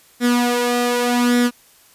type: tone with flanger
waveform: sawtooth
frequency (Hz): 242.9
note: B3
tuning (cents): -29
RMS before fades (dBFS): -17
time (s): 0.2-1.51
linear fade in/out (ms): 50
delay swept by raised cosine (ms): 0.54 to 2.54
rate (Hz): 0.85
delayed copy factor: +0.65
effects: white hiss -51 dBFS RMS until 1.94 s + resampled to 32000 Hz